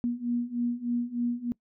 sine beating tone pair, 238.2 / 241.5 Hz, A#3 / B3, +38 / -39 cents, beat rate 3.3 Hz, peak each -31 / -29 dBFS, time 0.04-1.52 s, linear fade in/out 0 ms, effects noise-tail reverb RT60 0.1 s tail -23 dB re dry

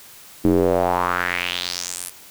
square tone with band-pass filter sweep, 44.42 Hz, F1, 30 cents sharp, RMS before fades -21 dBFS, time 0.44-2.1 s, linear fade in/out 10 ms, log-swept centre 290 to 11000 Hz, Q 3.3, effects white hiss -44 dBFS RMS until 2.3 s

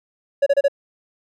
triangle tone bursts, 561 Hz, C#5, 21 cents sharp, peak -10 dBFS, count 4, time 0.42-0.683 s, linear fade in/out 10 ms, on 44 ms, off 29 ms, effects none

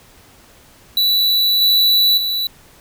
square tone with level steps, 3951 Hz, B7, in tune, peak -13 / -11 / -18 dBFS, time 0.97-2.47 s, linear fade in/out 2 ms, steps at 1.61 / 2.17 s, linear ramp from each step 10 ms, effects pink hiss -47 dBFS RMS until 2.8 s

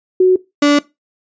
sine / 35% pulse tone pair in turn, 370 / 290 Hz, F#4 / D4, 0 / -22 cents, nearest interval major third, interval 422 cents, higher first, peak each -6 dBFS, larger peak neither, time 0.2-0.36 / 0.62-0.79 s, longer second, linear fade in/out 5 ms, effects noise-tail reverb RT60 0.2 s tail -19 dB re dry + resampled to 16000 Hz

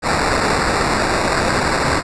blue noise with sample-and-hold, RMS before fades -17 dBFS, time 0.02-2.03 s, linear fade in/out 50 ms, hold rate 3150 Hz, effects resampled to 22050 Hz

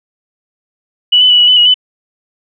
sine tone with pitch steps, 2952 / 3012 / 2949 / 2931 / 3007 / 2904 / 3003 Hz, F#7 / F#7 / F#7 / F#7 / F#7 / F#7 / F#7, -5 / +30 / -6 / -17 / +27 / -33 / +25 cents, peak -4 dBFS, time 1.12-1.743 s, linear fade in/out 10 ms, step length 89 ms, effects none

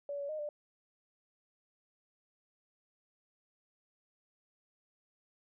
sine tone with pitch steps, 571 / 566 / 617 / 592 Hz, D5 / C#5 / D#5 / D5, -49 / +36 / -15 / +14 cents, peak -36 dBFS, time 0.09-0.49 s, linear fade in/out 2 ms, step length 100 ms, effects none

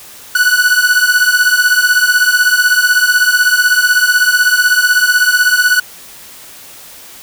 45% pulse beating tone pair, 1472 / 1488 Hz, F#6 / F#6, -9 / +9 cents, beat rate 16 Hz, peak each -11 dBFS, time 0.35-5.8 s, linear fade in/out 5 ms, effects white hiss -35 dBFS RMS until 7.22 s

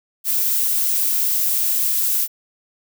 violet noise, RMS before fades -19 dBFS, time 0.24-2.28 s, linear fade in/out 50 ms, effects none

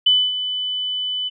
sine tone with ADSR envelope, 3000 Hz, F#7, 23 cents sharp, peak -10 dBFS, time 0.06-1.3 s, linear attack 7 ms, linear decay 250 ms, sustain -11 dB, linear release 27 ms, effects none

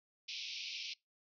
pink band-pass noise, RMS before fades -44 dBFS, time 0.28-0.94 s, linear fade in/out 10 ms, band 2300 to 5700 Hz, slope 96 dB/octave, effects noise-tail reverb RT60 0.2 s tail -25 dB re dry

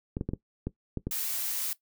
clicks, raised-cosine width 3 ms, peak -18 dBFS, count 7, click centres 0.169 / 0.211 / 0.29 / 0.335 / 0.67 / 0.973 / 1.07 s
blue noise, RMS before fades -32 dBFS, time 1.11-1.73 s, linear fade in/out 2 ms
effects noise-tail reverb RT60 0.1 s tail -17 dB re dry

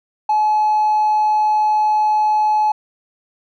sine tone with hard clipping, 853 Hz, G#5, 46 cents sharp, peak -13 dBFS, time 0.29-2.72 s, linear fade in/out 5 ms, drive 1 dB, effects none

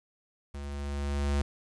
square tone with level ramp, 71 Hz, C#2, 42 cents sharp, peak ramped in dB -38 to -25 dBFS, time 0.54-1.42 s, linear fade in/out 5 ms, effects resampled to 22050 Hz + 10-bit

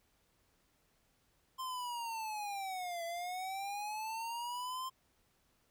square linear two-way sweep, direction down then up, 1049 to 671 to 1049 Hz, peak -39 dBFS, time 1.58-4.9 s, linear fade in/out 20 ms, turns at 3.04 s, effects pink hiss -74 dBFS RMS until 5.7 s

